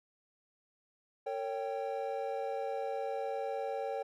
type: chord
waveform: triangle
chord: G diminished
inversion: first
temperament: equal with one note detuned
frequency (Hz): 454.7 / 554.4 / 784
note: Bb4 / Db5 / G5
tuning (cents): -43 / 0 / 0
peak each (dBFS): -37 / -36 / -37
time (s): 1.26-4.03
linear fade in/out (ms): 10
effects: none